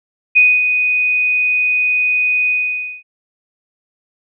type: tone with ADSR envelope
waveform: sine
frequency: 2489 Hz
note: D#7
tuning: in tune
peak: -5 dBFS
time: 0.35-3.03 s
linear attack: 20 ms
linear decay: 240 ms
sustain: -7 dB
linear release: 540 ms
effects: none